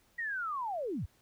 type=linear sweep; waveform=sine; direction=down; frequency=1922 to 55 Hz; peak=-33 dBFS; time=0.18-1.06 s; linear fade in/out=10 ms; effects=pink hiss -68 dBFS RMS until 1.21 s